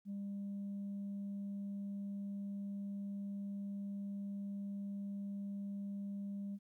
sine tone, 200 Hz, G3, 35 cents sharp, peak -38 dBFS, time 0.05-6.59 s, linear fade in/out 50 ms, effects tanh soft clip ceiling -38 dBFS + 13-bit

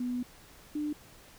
sine tone pair in turn, 246.9 / 298.7 Hz, B3 / D4, 0 / +29 cents, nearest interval minor third, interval 329 cents, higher second, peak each -30 / -30 dBFS, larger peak neither, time 0-0.23 / 0.75-0.93 s, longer first, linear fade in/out 5 ms, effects pink hiss -55 dBFS RMS until 1.38 s

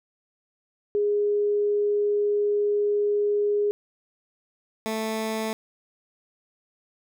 sine / 15% pulse tone pair in turn, 412.8 / 220.2 Hz, G#4 / A3, -10 / +2 cents, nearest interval major seventh, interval 1088 cents, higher first, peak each -20 / -20 dBFS, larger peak neither, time 0.95-3.71 / 4.86-5.53 s, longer first, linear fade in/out 0 ms, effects none

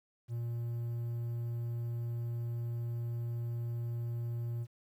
triangle tone, 117.9 Hz, A#2, 20 cents sharp, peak -32 dBFS, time 0.28-4.67 s, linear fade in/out 50 ms, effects 11-bit

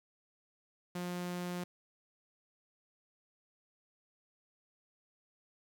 sawtooth tone, 177.6 Hz, F3, 29 cents sharp, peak -33 dBFS, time 0.95-1.64 s, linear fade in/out 5 ms, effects 11-bit

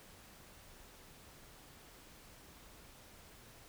silence, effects pink hiss -58 dBFS RMS until 3.68 s

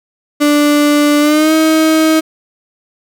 35% pulse tone with pitch glide, 293.7 to 316.6 Hz, D4 to D#4, 0 to +30 cents, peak -6 dBFS, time 0.4-2.21 s, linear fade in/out 20 ms, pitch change +130 cents, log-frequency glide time 1.2-1.53 s, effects none

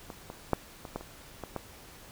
clicks, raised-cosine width 1 ms, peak -26 / -25 / -10 / -26 / -19 / -29 / -23 / -19 dBFS, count 8, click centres 0.102 / 0.301 / 0.533 / 0.852 / 0.96 / 1.01 / 1.437 / 1.563 s, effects pink hiss -51 dBFS RMS until 2.11 s

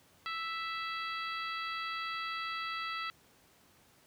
harmonic tone, 659.3 Hz, E5, in tune, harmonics 2 / 3 / 4 / 5 / 6 / 7, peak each -38 / -42 / -44 / -46 / -48 / -49 dBFS, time 0.26-3.1 s, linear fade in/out 0 ms, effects pink hiss -64 dBFS RMS until 4.06 s + high-pass 80 Hz 12 dB/octave

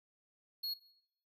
square tone, 4320 Hz, C#8, 45 cents flat, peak -37 dBFS, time 0.63-0.74 s, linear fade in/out 10 ms, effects noise-tail reverb RT60 0.7 s tail -18 dB re dry

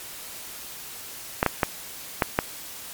clicks, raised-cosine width 0.5 ms, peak -3 dBFS, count 5, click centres 1.429 / 1.463 / 1.632 / 2.222 / 2.389 s, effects white hiss -39 dBFS RMS until 2.93 s + MP3 96 kbps

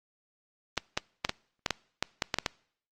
clicks, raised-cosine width 0.2 ms, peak -9 dBFS, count 11, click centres 0.777 / 0.975 / 1.249 / 1.294 / 1.662 / 1.707 / 2.026 / 2.222 / 2.342 / 2.386 / 2.462 s, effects noise-tail reverb RT60 0.6 s tail -24 dB re dry + Opus 24 kbps

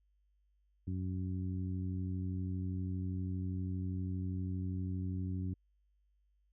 harmonic tone, 92.5 Hz, F#2, in tune, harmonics 1 / 2 / 3 / 4, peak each -36 / -41 / -44 / -55 dBFS, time 0.87-5.54 s, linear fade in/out 5 ms, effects added 50 Hz sine -70 dBFS peak until 6.52 s

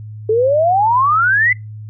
sine exponential sweep, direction up, 424.3 to 2052 Hz, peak -10 dBFS, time 0.29-1.53 s, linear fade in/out 5 ms, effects noise-tail reverb RT60 0.2 s tail -24 dB re dry + added 107 Hz sine -28 dBFS peak until 1.89 s

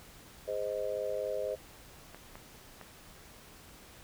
sine chord, Ab major, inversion none, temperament just, 415.3 / 519.1 / 623 Hz, Ab4 / C5 / Eb5, 0 / -14 / +2 cents, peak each -39 / -35 / -36 dBFS, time 0.47-1.56 s, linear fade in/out 20 ms
clicks, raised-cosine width 0.5 ms, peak -31 dBFS, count 3, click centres 2.146 / 2.355 / 2.813 s
effects pink hiss -54 dBFS RMS until 4.03 s

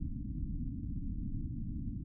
pink low-pass noise, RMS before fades -38 dBFS, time 0-2.04 s, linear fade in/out 10 ms, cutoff 300 Hz, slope 96 dB/octave, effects none

